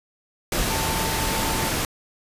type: tone in noise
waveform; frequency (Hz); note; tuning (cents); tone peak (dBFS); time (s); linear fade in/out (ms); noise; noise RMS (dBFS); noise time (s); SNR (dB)
sine; 891; A5; +22; -30; 0.7-1.69; 2; pink; -24; 0.52-1.85; -9
effects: resampled to 32000 Hz